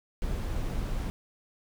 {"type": "noise", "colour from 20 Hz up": "brown", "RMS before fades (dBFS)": -31, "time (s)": [0.22, 1.1], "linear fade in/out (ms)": 0, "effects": []}